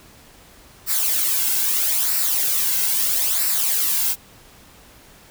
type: noise with flanger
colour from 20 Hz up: blue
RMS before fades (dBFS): -20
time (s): 0.86-4.16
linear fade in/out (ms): 50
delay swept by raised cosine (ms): 0.3 to 1.7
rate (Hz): 0.77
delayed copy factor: -0.6
effects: pink hiss -48 dBFS RMS until 5.3 s